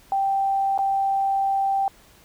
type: tone with dropouts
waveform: sine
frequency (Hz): 783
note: G5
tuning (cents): -2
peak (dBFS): -19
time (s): 0.12-1.88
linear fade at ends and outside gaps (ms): 1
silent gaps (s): 0.778-0.789
effects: pink hiss -53 dBFS RMS until 2.24 s